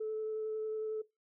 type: tone with vibrato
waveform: sine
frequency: 434.9 Hz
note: A4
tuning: 20 cents flat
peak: -33 dBFS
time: 0-1.02 s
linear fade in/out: 10 ms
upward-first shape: sine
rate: 11 Hz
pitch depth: 10 cents each way
effects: noise-tail reverb RT60 0.2 s tail -19 dB re dry + tanh soft clip ceiling -30 dBFS